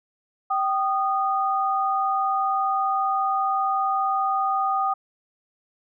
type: tone pair together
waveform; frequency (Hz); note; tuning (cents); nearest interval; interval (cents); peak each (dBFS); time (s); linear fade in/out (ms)
sine; 776.1 / 1231; G5 / D#6; -18 / -19; minor sixth; 799; -23; 0.5-4.94; 10
effects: none